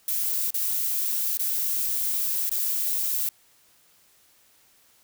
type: noise with dropouts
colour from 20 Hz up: violet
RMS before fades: -26 dBFS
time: 0.08-3.29 s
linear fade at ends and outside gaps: 2 ms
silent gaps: 0.505-0.542 / 1.372-1.394 / 2.494-2.514 s
effects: white hiss -60 dBFS RMS until 5.03 s